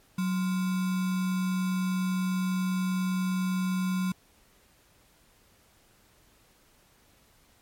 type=tone with sample-and-hold; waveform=sine; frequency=185 Hz; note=F#3; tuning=in tune; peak=-25 dBFS; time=0.18-4.12 s; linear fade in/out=5 ms; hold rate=1225 Hz; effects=pink hiss -62 dBFS RMS until 7.61 s + MP3 64 kbps